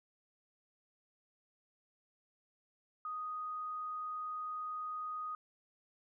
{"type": "tone", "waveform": "sine", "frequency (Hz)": 1244.5, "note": "D#6", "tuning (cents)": 0, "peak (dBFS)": -38, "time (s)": [3.05, 5.35], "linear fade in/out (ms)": 2, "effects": []}